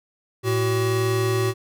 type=tone pair together; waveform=square; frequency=112.56 / 378.6 Hz; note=A2 / F#4; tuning=+40 / +40 cents; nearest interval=octave + major sixth; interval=2100 cents; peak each=-23 dBFS; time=0.43-1.54 s; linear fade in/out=50 ms; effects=none